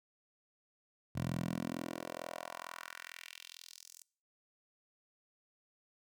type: tone with high-pass filter sweep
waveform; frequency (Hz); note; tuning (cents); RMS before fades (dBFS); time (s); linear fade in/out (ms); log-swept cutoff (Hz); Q
10% pulse; 42.21; E1; +42; -43; 1.15-4.03; 10; 110 to 7300; 1.9
effects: noise-tail reverb RT60 0.5 s tail -24 dB re dry